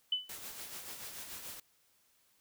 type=tone with exponential decay; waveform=sine; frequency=3003 Hz; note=F#7; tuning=25 cents sharp; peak=-26 dBFS; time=0.12-0.33 s; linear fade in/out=5 ms; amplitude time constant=44 ms
type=noise with tremolo; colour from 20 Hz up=white; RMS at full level=-44 dBFS; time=0.29-1.6 s; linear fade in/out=5 ms; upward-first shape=sine; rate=6.9 Hz; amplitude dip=45%
effects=white hiss -71 dBFS RMS until 2.4 s